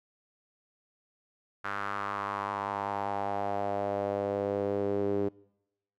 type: tone with band-pass filter sweep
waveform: sawtooth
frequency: 100.6 Hz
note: G2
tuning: 45 cents sharp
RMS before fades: -32 dBFS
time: 1.64-5.29 s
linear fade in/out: 10 ms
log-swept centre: 1400 to 380 Hz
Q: 3.5
effects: noise-tail reverb RT60 0.9 s tail -25 dB re dry